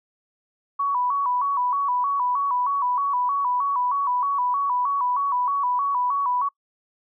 sine tone with vibrato, 1053 Hz, C6, 11 cents sharp, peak -20 dBFS, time 0.79-6.49 s, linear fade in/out 10 ms, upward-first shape square, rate 3.2 Hz, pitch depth 110 cents each way, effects noise-tail reverb RT60 0.1 s tail -25 dB re dry

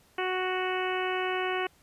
harmonic tone, 370 Hz, F#4, in tune, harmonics 1 / 2 / 3 / 4 / 5 / 6 / 7 / 8, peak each -31 / -34 / -36 / -37 / -38 / -39 / -39 / -40 dBFS, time 0.18-1.67 s, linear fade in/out 5 ms, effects pink hiss -62 dBFS RMS until 1.82 s + resampled to 32000 Hz

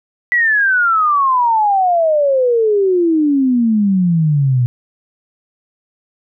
sine exponential sweep, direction down, 1975.5 to 120 Hz, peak -10 dBFS, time 0.32-4.66 s, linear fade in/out 0 ms, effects none

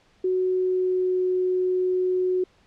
sine tone with pitch glide, 370 to 367.4 Hz, F#4 to F#4, 0 to -12 cents, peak -20 dBFS, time 0.24-2.44 s, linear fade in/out 5 ms, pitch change -12 cents, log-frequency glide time 0.49-1.23 s, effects pink hiss -60 dBFS RMS until 2.66 s + low-pass 5000 Hz 12 dB/octave

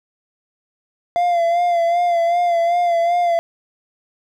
triangle tone with vibrato, 690 Hz, F5, 21 cents flat, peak -12 dBFS, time 1.16-3.39 s, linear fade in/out 0 ms, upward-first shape sine, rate 2.6 Hz, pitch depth 42 cents each way, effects none

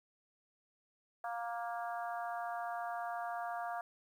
harmonic tone, 234.3 Hz, A#3, 9 cents sharp, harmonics 3 / 4 / 5 / 6 / 7, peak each -39 / -46 / -46 / -48 / -50 dBFS, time 1.24-3.81 s, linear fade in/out 2 ms, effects 11-bit

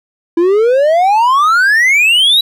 triangle exponential sweep, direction up, 329.8 to 3951 Hz, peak -5 dBFS, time 0.37-2.41 s, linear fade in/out 5 ms, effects none

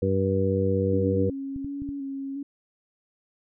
harmonic tone, 96.3 Hz, G2, 30 cents flat, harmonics 1 / 2 / 3 / 4 / 5, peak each -26 / -28 / -31 / -30 / -25 dBFS, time 0.02-1.3 s, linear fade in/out 5 ms
sine tone with vibrato, 277.2 Hz, C#4, in tune, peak -30 dBFS, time 0.93-2.43 s, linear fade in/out 5 ms, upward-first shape square, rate 1.4 Hz, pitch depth 26 cents each way
clicks, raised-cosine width 5 ms, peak -26 dBFS, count 4, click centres 1.562 / 1.646 / 1.82 / 1.89 s
effects none

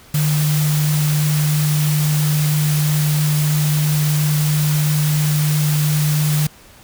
sine tone in noise, 150.5 Hz, D3, 43 cents sharp, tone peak -14 dBFS, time 0.14-6.47 s, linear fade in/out 5 ms, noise white, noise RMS -25 dBFS, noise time 0.14-6.47 s, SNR +8 dB, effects pink hiss -45 dBFS RMS until 6.83 s

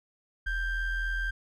triangle ring-modulated tone, 807 Hz, G#5, 50 cents flat, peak -23 dBFS, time 0.46-1.31 s, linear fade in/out 10 ms, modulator 765 Hz, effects none

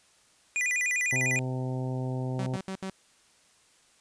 square tone with vibrato, 2205 Hz, C#7, 10 cents flat, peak -26 dBFS, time 0.56-1.39 s, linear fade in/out 0 ms, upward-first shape square, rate 10 Hz, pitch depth 180 cents each way
harmonic tone, 128.8 Hz, C3, 27 cents flat, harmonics 1 / 2 / 3 / 4 / 5 / 6 / 7, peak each -30 / -36 / -40 / -42 / -44 / -46 / -47 dBFS, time 1.12-2.57 s, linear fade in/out 10 ms
sawtooth tone bursts, 190.7 Hz, G3, 47 cents flat, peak -29 dBFS, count 4, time 2.39-2.899 s, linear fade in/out 0 ms, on 74 ms, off 71 ms
effects white hiss -62 dBFS RMS until 4 s + resampled to 22050 Hz

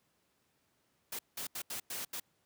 white noise bursts at uneven times, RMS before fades -40 dBFS, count 6, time 1.12-1.19 / 1.37-1.47 / 1.55-1.62 / 1.7-1.8 / 1.9-2.05 / 2.13-2.2 s, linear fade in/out 5 ms, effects pink hiss -75 dBFS RMS until 2.45 s + high-pass 100 Hz 12 dB/octave

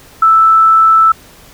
sine tone, 1318.5 Hz, E6, in tune, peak -4 dBFS, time 0.22-1.12 s, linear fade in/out 5 ms, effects pink hiss -40 dBFS RMS until 1.53 s

